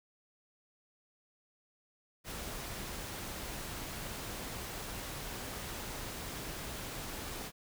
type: noise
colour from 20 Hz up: pink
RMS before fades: -42 dBFS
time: 2.24-7.52 s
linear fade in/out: 50 ms
effects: none